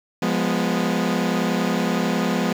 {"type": "chord", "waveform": "sawtooth", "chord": "F diminished", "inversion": "none", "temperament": "equal with one note detuned", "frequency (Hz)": [176.85, 207.7, 246.9], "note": ["F3", "Ab3", "Cb4"], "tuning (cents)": [22, 0, 0], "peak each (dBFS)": -20, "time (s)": [0.22, 2.53], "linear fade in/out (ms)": 5, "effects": ["low-pass 6000 Hz 12 dB/octave", "7-bit"]}